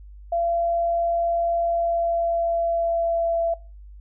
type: tone with pitch glide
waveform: sine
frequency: 681 to 671.2 Hz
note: F5 to E5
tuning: -44 to +31 cents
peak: -20 dBFS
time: 0.32-3.54 s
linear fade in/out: 5 ms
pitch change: -25 cents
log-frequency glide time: 1.57-3.42 s
effects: noise-tail reverb RT60 0.3 s tail -20 dB re dry + added 50 Hz sine -40 dBFS peak until 4 s